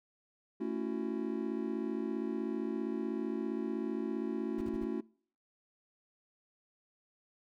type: chord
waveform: triangle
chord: F# minor seventh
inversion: first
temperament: just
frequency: 222 / 277.5 / 333 / 370 Hz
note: A3 / C#4 / E4 / F#4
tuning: +16 / +2 / +18 / 0 cents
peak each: -37 dBFS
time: 0.6-5.01 s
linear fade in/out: 10 ms
type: noise bursts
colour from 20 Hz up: brown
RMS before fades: -46 dBFS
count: 4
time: 4.58-4.846 s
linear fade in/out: 5 ms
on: 35 ms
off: 42 ms
effects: noise-tail reverb RT60 0.5 s tail -24 dB re dry